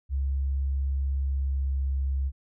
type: tone with pitch glide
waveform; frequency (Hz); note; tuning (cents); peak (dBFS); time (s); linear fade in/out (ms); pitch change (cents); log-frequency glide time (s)
sine; 68.2 to 67.65; C#2 to C#2; -28 to -42; -24; 0.09-2.32; 50; -14; 1.17-1.8
effects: none